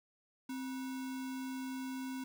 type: tone with sample-and-hold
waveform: sine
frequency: 261.6 Hz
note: C4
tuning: in tune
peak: -38 dBFS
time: 0.49-2.24 s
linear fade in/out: 5 ms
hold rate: 1225 Hz
effects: none